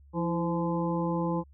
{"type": "harmonic tone with a mistuned harmonic", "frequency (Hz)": 171.2, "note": "F3", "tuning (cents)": -34, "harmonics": [1, 2, 3, 5, 6], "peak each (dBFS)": [-29, -32, -34, -36, -37], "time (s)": [0.13, 1.44], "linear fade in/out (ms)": 50, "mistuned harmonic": 2, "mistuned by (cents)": -61, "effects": ["added 70 Hz sine -52 dBFS peak until 1.53 s"]}